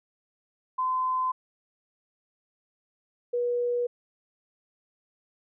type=tone pair in turn; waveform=sine; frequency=1026 / 484.2 Hz; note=C6 / B4; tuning=-34 / -34 cents; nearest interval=octave + minor second; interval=1300 cents; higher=first; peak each=-24 dBFS; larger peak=neither; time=0.78-1.32 / 3.33-3.87 s; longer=neither; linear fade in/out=10 ms; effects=none

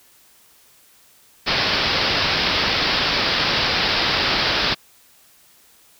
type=low-pass noise; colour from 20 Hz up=white; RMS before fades=-20 dBFS; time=1.46-4.75 s; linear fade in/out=20 ms; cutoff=5200 Hz; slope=96 dB/octave; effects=white hiss -53 dBFS RMS until 5.99 s

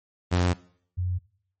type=tone pair in turn; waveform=sawtooth / sine; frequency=89 / 90.56 Hz; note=F2 / F#2; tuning=+33 / -37 cents; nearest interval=unison; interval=30 cents; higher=second; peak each=-16 / -24 dBFS; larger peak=first; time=0.31-0.54 / 0.97-1.19 s; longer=first; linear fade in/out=20 ms; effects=noise-tail reverb RT60 0.6 s tail -21 dB re dry + MP3 32 kbps

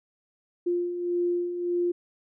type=beating tone pair; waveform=sine; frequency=349.2 / 350.9 Hz; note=F4 / F4; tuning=0 / +8 cents; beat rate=1.7 Hz; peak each=-33 / -25 dBFS; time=0.66-1.92 s; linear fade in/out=10 ms; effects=none

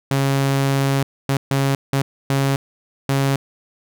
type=tone bursts at uneven times; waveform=sawtooth; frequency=137.2 Hz; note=C#3; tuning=17 cents flat; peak=-12 dBFS; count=6; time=0.11-1.03 / 1.29-1.37 / 1.51-1.75 / 1.93-2.02 / 2.3-2.56 / 3.09-3.36 s; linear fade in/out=2 ms; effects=none

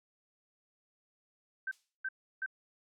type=tone bursts; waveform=sine; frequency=1550 Hz; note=G6; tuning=20 cents flat; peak=-33 dBFS; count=3; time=1.67-2.462 s; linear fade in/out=5 ms; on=44 ms; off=330 ms
type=noise with exponential decay; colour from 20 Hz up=violet; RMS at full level=-47 dBFS; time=1.72-1.98 s; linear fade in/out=5 ms; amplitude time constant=55 ms
effects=low-pass 5000 Hz 12 dB/octave

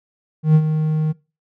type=tone with ADSR envelope; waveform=triangle; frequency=155.56 Hz; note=D#3; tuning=in tune; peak=-5 dBFS; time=0.43-1.13 s; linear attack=120 ms; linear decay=61 ms; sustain=-9 dB; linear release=21 ms; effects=noise-tail reverb RT60 0.3 s tail -22 dB re dry

